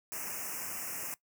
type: band-stop noise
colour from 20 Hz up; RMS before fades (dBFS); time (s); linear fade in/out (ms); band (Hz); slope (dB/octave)
white; -39; 0.12-1.14; 0; 2800 to 5200; 96
effects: noise-tail reverb RT60 0.1 s tail -19 dB re dry + high-pass 100 Hz 12 dB/octave